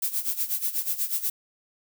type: noise with tremolo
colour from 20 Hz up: violet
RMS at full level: -25 dBFS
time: 0.02-1.3 s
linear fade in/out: 5 ms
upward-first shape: sine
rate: 8.2 Hz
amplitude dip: 80%
effects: none